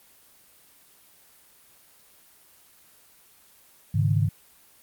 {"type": "chord", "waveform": "sine", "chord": "Ab suspended fourth", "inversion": "none", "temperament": "equal", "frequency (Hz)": [103.83, 138.59, 155.56], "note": ["Ab2", "Db3", "Eb3"], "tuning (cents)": [0, 0, 0], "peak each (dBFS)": [-22, -25, -25], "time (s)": [3.94, 4.29], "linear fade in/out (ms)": 10, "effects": ["white hiss -56 dBFS RMS until 4.82 s", "Opus 24 kbps"]}